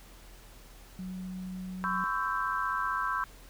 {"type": "tone", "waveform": "sine", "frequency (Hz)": 185, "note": "F#3", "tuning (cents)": 0, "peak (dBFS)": -36, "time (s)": [0.99, 2.04], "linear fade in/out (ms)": 0}
{"type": "chord", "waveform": "sine", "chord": "C# half-diminished seventh", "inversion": "third", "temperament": "equal with one note detuned", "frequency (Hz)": [1013.2, 1108.7, 1318.5, 1568], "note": ["B5", "C#6", "E6", "G6"], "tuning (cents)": [44, 0, 0, 0], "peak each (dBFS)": -34, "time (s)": [1.84, 3.24], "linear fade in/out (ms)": 0}
{"effects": ["added 41 Hz sine -51 dBFS peak until 3.49 s", "pink hiss -55 dBFS RMS until 3.49 s"]}